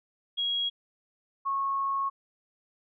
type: tone pair in turn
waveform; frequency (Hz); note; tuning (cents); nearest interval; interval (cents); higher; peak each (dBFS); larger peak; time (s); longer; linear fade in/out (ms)
sine; 3300 / 1096.5; G#7 / C#6; -12 / -19; octave + perfect fifth; 1907; first; -26; neither; 0.37-0.7 / 1.45-2.1; second; 20
effects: none